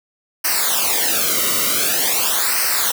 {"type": "noise with flanger", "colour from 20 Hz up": "white", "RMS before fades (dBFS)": -18, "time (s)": [0.44, 2.92], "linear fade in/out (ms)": 10, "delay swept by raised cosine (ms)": [0.28, 1.21], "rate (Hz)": 0.46, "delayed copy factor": -0.9, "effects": []}